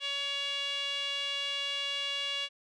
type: tone with band-pass filter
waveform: sawtooth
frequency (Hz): 563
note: C#5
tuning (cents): +27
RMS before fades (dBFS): -34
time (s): 0-2.49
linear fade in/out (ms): 50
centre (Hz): 3100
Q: 5.7
effects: resampled to 24000 Hz